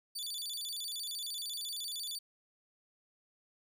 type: tone with vibrato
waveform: sawtooth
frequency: 3996 Hz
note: B7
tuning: 20 cents sharp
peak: -35 dBFS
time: 0.15-2.19 s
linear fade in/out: 10 ms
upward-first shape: square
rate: 13 Hz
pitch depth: 240 cents each way
effects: none